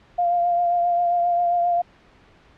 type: tone with vibrato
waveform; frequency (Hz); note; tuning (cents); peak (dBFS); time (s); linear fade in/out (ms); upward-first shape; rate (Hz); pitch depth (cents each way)
sine; 698; F5; -1; -17; 0.18-1.82; 10; triangle; 7.5; 28
effects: pink hiss -53 dBFS RMS until 2.57 s + low-pass 3000 Hz 12 dB/octave